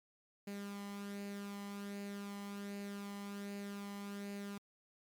sawtooth tone with flanger, 201.4 Hz, G3, 47 cents sharp, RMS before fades -45 dBFS, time 0.47-4.58 s, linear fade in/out 5 ms, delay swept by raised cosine 0.43 to 0.99 ms, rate 1.3 Hz, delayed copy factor +0.5, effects MP3 96 kbps

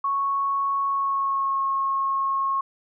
sine tone with pitch glide, 1106 to 1087.6 Hz, C#6 to C#6, -4 to -33 cents, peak -21 dBFS, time 0.04-2.61 s, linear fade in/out 5 ms, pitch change -29 cents, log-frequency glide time 0.86-1.62 s, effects none

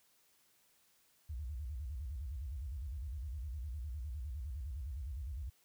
sine tone with vibrato, 67.4 Hz, C#2, 48 cents flat, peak -39 dBFS, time 1.29-5.5 s, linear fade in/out 10 ms, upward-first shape square, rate 9.8 Hz, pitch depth 230 cents each way, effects white hiss -71 dBFS RMS until 5.64 s

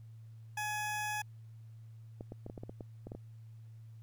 20% pulse tone, 843 Hz, G#5, 26 cents sharp, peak -30 dBFS, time 0.57-1.22 s, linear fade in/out 5 ms
clicks, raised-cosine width 2 ms, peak -30 dBFS, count 11, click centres 2.209 / 2.321 / 2.464 / 2.499 / 2.578 / 2.635 / 2.695 / 2.808 / 3.07 / 3.119 / 3.15 s
effects added 112 Hz sine -49 dBFS peak until 4.02 s + pink hiss -75 dBFS RMS until 4.02 s

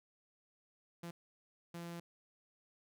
sawtooth tone bursts at uneven times, 170.7 Hz, F3, 39 cents flat, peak -40 dBFS, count 2, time 1.03-1.11 / 1.74-2 s, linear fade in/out 5 ms, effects none

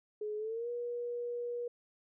sine tone with pitch glide, 423.2 to 480.5 Hz, G#4 to B4, +33 to -48 cents, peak -35 dBFS, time 0.21-1.68 s, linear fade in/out 5 ms, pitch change +219 cents, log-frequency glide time 0.37-0.69 s, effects none

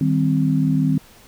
sine chord, C minor, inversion first, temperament equal, 155.56 / 196 / 261.6 Hz, Eb3 / G3 / C4, 0 / 0 / 0 cents, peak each -18 / -23 / -19 dBFS, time 0.01-0.98 s, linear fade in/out 2 ms, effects pink hiss -48 dBFS RMS until 1.27 s

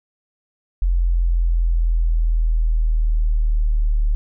sine exponential sweep, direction down, 43.65 to 37.31 Hz, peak -14 dBFS, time 0.82-4.15 s, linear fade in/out 0 ms, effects none

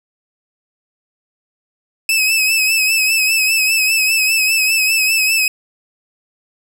sawtooth tone with vibrato, 2590 Hz, E7, 31 cents flat, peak -9 dBFS, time 2.09-5.48 s, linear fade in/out 2 ms, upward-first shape sine, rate 5 Hz, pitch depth 49 cents each way, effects none

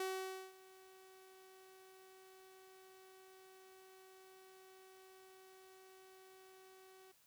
sawtooth tone with ADSR envelope, 378 Hz, F#4, 37 cents sharp, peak -34 dBFS, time 0-7.12 s, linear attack 3 ms, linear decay 520 ms, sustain -22 dB, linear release 7 ms, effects white hiss -71 dBFS RMS until 7.26 s

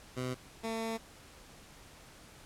15% pulse tone pair in turn, 127.1 / 225.3 Hz, C3 / A3, -50 / +41 cents, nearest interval minor seventh, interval 991 cents, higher second, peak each -28 dBFS, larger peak neither, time 0.16-0.35 / 0.63-0.98 s, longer second, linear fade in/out 20 ms, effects pink hiss -55 dBFS RMS until 2.45 s + low-pass 11000 Hz 12 dB/octave

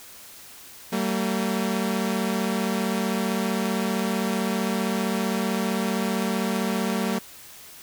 sawtooth tone pair together, 192.05 / 227.5 Hz, G3 / A#3, -35 / -42 cents, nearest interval minor third, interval 293 cents, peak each -22 dBFS, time 0.92-7.19 s, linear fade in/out 10 ms, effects white hiss -45 dBFS RMS until 7.82 s

